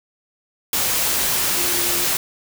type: tone in noise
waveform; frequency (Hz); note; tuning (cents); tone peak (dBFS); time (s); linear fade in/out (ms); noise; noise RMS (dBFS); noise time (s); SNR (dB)
sine; 349.2; F4; 0; -31; 1.57-2.05; 2; white; -20; 0.73-2.17; -14
effects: none